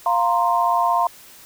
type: chord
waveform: sine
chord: F suspended fourth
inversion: none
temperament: just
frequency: 698.5 / 931.3 / 1047.7 Hz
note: F5 / Bb5 / C6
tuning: 0 / -2 / +2 cents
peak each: -20 dBFS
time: 0.06-1.07 s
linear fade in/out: 2 ms
effects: white hiss -45 dBFS RMS until 1.45 s